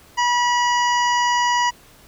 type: harmonic tone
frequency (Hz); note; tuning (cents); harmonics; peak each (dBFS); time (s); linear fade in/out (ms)
970; B5; -31; 1 / 2 / 3 / 5 / 6 / 7; -17 / -23 / -27 / -31 / -33 / -34; 0.17-1.71; 20
effects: pink hiss -49 dBFS RMS until 2.07 s